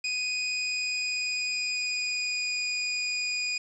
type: tone with pitch glide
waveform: 25% pulse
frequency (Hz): 2489 to 2463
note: D#7 to D#7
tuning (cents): 0 to -18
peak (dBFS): -24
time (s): 0.04-3.58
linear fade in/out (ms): 5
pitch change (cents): -18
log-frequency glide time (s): 0.48-2.59
effects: resampled to 24000 Hz + 9-bit